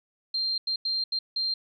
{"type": "tone bursts at uneven times", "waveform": "sine", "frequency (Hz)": 4176, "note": "C8", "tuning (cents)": -4, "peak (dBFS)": -25, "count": 5, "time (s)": [[0.34, 0.58], [0.67, 0.76], [0.85, 1.04], [1.12, 1.19], [1.36, 1.54]], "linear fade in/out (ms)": 5, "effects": []}